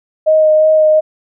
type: tone with vibrato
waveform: sine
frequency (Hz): 622.3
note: D#5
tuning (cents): 0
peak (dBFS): -6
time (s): 0.26-1.01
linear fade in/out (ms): 20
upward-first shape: sine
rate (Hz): 2.8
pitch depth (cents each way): 13
effects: none